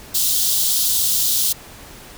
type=high-pass noise; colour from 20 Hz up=white; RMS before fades=-18 dBFS; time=0.14-1.53 s; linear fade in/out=10 ms; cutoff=3200 Hz; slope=48 dB/octave; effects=pink hiss -40 dBFS RMS until 2.17 s